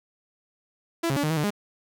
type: tone with pitch steps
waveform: sawtooth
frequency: 334.8 / 136.9 / 286.8 / 152.9 / 161.3 / 149.3 / 205.6 Hz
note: E4 / C#3 / D4 / D#3 / E3 / D3 / G#3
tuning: +27 / -21 / -41 / -30 / -37 / +29 / -17 cents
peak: -19 dBFS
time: 1.03-1.506 s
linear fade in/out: 10 ms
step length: 68 ms
effects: none